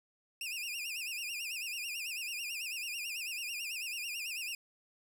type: tone with vibrato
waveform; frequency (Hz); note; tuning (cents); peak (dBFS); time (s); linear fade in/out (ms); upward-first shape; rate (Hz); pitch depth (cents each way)
sawtooth; 2605; E7; -21; -34; 0.41-4.55; 2; sine; 9.1; 150
effects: none